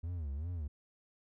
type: tone with vibrato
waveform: triangle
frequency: 78.3 Hz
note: D#2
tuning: 11 cents sharp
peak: -34 dBFS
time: 0.03-0.68 s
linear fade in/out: 10 ms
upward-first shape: sine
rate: 2.6 Hz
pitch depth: 230 cents each way
effects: none